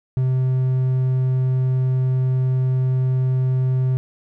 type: tone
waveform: triangle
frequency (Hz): 129.3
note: C3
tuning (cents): -20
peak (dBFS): -14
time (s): 0.17-3.97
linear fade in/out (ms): 0
effects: none